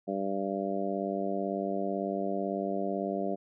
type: harmonic tone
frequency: 98 Hz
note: G2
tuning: in tune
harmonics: 2 / 3 / 4 / 5 / 6 / 7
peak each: -35 / -37 / -36 / -40 / -36 / -36 dBFS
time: 0.07-3.36 s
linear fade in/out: 20 ms
effects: none